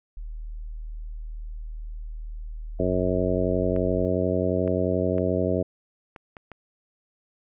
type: tone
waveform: sine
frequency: 38.89 Hz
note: D#1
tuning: in tune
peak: -32 dBFS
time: 0.17-4.05 s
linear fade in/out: 0 ms
type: harmonic tone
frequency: 91.4 Hz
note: F#2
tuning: 21 cents flat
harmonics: 1 / 2 / 3 / 4 / 5 / 6 / 7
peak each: -29 / -29 / -29 / -29 / -29 / -29 / -29 dBFS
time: 2.79-5.63 s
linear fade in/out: 10 ms
type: clicks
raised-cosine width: 0.5 ms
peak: -26 dBFS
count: 6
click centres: 3.763 / 4.677 / 5.182 / 6.162 / 6.368 / 6.517 s
effects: none